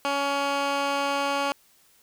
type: tone with band-pass filter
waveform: 15% pulse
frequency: 280.6 Hz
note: C#4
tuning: 21 cents sharp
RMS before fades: -26 dBFS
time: 0.05-1.52 s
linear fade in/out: 0 ms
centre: 1800 Hz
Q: 0.5
effects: white hiss -60 dBFS RMS until 2.02 s